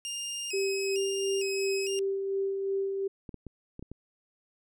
20% pulse tone with vibrato, 2676 Hz, E7, 25 cents sharp, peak -28 dBFS, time 0.05-1.99 s, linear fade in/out 0 ms, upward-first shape square, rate 1.1 Hz, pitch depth 84 cents each way
sine tone with tremolo, 391 Hz, G4, 4 cents flat, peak -26 dBFS, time 0.53-3.08 s, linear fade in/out 10 ms, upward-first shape sine, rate 2.8 Hz, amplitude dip 35%
clicks, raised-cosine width 3 ms, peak -28 dBFS, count 6, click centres 3.292 / 3.343 / 3.467 / 3.794 / 3.826 / 3.916 s
effects none

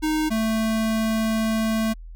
square tone pair in turn, 310 / 221.3 Hz, D#4 / A3, -6 / +10 cents, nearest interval tritone, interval 584 cents, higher first, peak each -21 dBFS, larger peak neither, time 0.02-0.3 / 0.3-1.94 s, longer second, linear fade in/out 20 ms, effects added 41 Hz sine -36 dBFS peak until 2.15 s

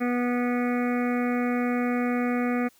harmonic tone, 244.5 Hz, B3, 17 cents flat, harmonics 1 / 2 / 3 / 5 / 6 / 7 / 8 / 9 / 10, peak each -24 / -31 / -34 / -36 / -40 / -42 / -40 / -38 / -45 dBFS, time 0-2.69 s, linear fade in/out 20 ms, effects white hiss -60 dBFS RMS until 2.79 s

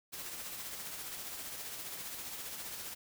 white noise with tremolo, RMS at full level -42 dBFS, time 0.12-2.95 s, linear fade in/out 20 ms, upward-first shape sine, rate 15 Hz, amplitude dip 35%, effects none

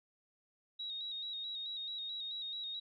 sine tone with vibrato, 3796 Hz, A#7, 31 cents sharp, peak -39 dBFS, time 0.79-2.8 s, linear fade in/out 10 ms, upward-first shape square, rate 4.6 Hz, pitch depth 37 cents each way, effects none

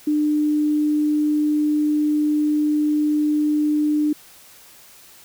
sine tone, 300 Hz, D4, 37 cents sharp, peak -16 dBFS, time 0.07-4.13 s, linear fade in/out 5 ms, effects white hiss -47 dBFS RMS until 5.24 s

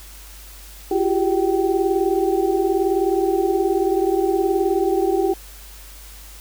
sine tone cluster, 341.1 / 381.9 / 400.8 / 772 Hz, F4 / G4 / G4 / G5, -41 / -45 / +38 / -27 cents, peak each -21 / -20 / -23 / -25 dBFS, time 0.91-5.34 s, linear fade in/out 5 ms, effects added 50 Hz sine -40 dBFS peak until 6.4 s + white hiss -43 dBFS RMS until 6.4 s

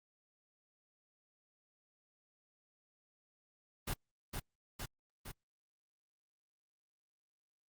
pink noise with echo, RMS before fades -37 dBFS, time 3.87-3.94 s, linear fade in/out 10 ms, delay 460 ms, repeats 3, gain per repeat -3 dB, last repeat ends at 5.32 s, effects Opus 32 kbps

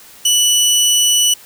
20% pulse tone, 2960 Hz, F#7, in tune, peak -5 dBFS, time 0.25-1.34 s, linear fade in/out 5 ms, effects white hiss -41 dBFS RMS until 1.45 s

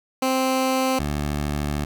15% pulse tone pair in turn, 261.6 / 73.41 Hz, C4 / D2, 0 / 0 cents, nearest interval octave + minor seventh, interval 2200 cents, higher first, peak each -13 / -17 dBFS, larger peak first, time 0.22-0.99 / 0.99-1.85 s, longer second, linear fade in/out 5 ms, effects none

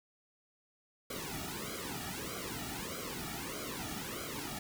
pink noise with flanger, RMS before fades -41 dBFS, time 1.1-4.59 s, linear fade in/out 5 ms, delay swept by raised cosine 1.1 to 1.96 ms, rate 1.6 Hz, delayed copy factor -1, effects none

